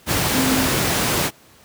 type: tone in noise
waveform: sine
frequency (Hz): 261.6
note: C4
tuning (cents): 0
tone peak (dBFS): -19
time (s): 0.33-0.7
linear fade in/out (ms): 50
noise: pink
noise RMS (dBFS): -19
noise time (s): 0.06-1.31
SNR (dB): -3
effects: pink hiss -50 dBFS RMS until 1.64 s + high-pass 80 Hz 12 dB/octave